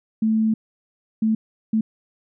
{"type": "tone bursts at uneven times", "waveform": "sine", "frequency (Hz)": 220, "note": "A3", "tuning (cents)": 0, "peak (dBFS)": -16, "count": 3, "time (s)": [[0.22, 0.54], [1.22, 1.35], [1.73, 1.81]], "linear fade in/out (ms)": 5, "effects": []}